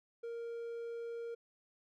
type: tone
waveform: triangle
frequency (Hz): 466.2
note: A#4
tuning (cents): 0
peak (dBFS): -38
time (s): 0.23-1.35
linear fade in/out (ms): 10
effects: none